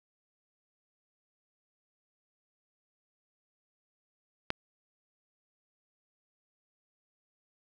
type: click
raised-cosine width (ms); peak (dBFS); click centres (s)
0.3; -13; 4.504
effects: 9-bit